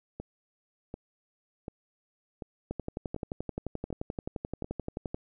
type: two click trains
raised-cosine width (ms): 2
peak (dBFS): -20 / -24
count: 29 / 7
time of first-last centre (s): 2.71-5.145 / 0.2-4.644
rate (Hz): 11.5 / 1.35
effects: none